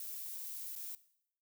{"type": "noise with dropouts", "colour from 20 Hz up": "violet", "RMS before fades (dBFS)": -44, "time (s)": [0, 0.95], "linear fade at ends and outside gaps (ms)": 2, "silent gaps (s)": [0.754, 0.761], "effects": ["noise-tail reverb RT60 0.7 s tail -17 dB re dry"]}